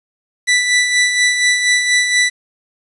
sawtooth tone with tremolo, 1975.5 Hz, B6, in tune, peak -6 dBFS, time 0.47-2.3 s, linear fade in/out 20 ms, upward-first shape sine, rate 4.2 Hz, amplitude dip 50%, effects resampled to 24000 Hz + 7-bit

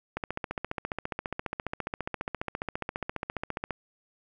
click train, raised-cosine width 0.5 ms, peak -16 dBFS, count 53, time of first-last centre 0.17-3.707 s, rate 14.7 Hz, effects none

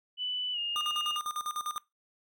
sine tone with pitch glide, 2986 to 2836 Hz, F#7 to F7, +15 to +26 cents, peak -31 dBFS, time 0.17-1.2 s, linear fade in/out 50 ms, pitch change -89 cents, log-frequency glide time 0.53-0.58 s
square tone with tremolo, 1213 Hz, D#6, 44 cents flat, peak -32 dBFS, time 0.76-1.78 s, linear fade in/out 0 ms, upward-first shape square, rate 10 Hz, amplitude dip 80%
effects noise-tail reverb RT60 0.2 s tail -21 dB re dry

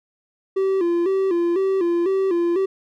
triangle tone with vibrato, 363.7 Hz, F#4, 30 cents flat, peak -15 dBFS, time 0.56-2.66 s, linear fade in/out 10 ms, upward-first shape square, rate 2 Hz, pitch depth 99 cents each way, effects none

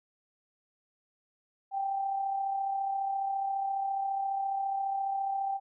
sine tone with amplitude modulation, 784 Hz, G5, in tune, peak -27 dBFS, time 1.71-5.6 s, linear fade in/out 50 ms, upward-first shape sine, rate 34.6 Hz, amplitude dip 40%, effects none

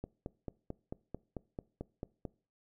click train, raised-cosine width 2 ms, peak -26 dBFS, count 11, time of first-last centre 0.04-2.252 s, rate 4.52 Hz, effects noise-tail reverb RT60 0.4 s tail -22 dB re dry

